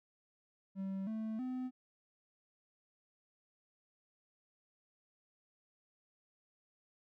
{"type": "tone with pitch steps", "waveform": "triangle", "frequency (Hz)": [192.8, 219.9, 254.8], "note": ["G3", "A3", "C4"], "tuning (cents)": [-28, -1, -46], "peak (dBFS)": -35, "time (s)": [0.75, 1.71], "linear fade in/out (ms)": 50, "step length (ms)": 320, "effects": []}